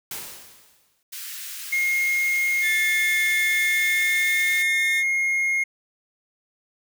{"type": "noise with exponential decay", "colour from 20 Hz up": "white", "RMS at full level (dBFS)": -31, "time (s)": [0.11, 1.03], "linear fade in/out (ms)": 2, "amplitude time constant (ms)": 200}
{"type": "high-pass noise", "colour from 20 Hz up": "white", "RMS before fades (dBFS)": -35, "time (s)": [1.12, 4.63], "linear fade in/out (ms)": 10, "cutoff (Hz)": 1500, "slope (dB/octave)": 24}
{"type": "tone", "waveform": "triangle", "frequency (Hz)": 2144, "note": "C7", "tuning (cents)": 42, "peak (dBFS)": -18, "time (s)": [1.72, 5.64], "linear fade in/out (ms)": 10}
{"type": "tone with pitch glide", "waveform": "30% pulse", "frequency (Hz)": [1760, 1810.5], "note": ["A6", "A6"], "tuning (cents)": [0, 49], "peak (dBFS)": -23, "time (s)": [2.61, 5.04], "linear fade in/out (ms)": 50, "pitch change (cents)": 49, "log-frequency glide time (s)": [3.45, 4.93]}
{"effects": []}